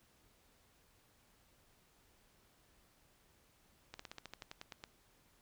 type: slowing click train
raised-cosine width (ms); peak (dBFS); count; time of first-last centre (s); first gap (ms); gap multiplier
0.2; -29; 12; 3.94-4.839; 54; 1.08
effects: pink hiss -70 dBFS RMS until 5.41 s